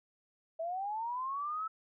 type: linear sweep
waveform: sine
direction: up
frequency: 640 to 1318.5 Hz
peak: -34 dBFS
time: 0.59-1.68 s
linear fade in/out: 10 ms
effects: none